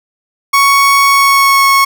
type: tone with pitch glide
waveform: 30% pulse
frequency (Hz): 1112 to 1099.2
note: C#6 to C#6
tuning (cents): +5 to -15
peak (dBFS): -3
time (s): 0.53-1.85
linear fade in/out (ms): 10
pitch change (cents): -20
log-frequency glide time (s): 1.07-1.66
effects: none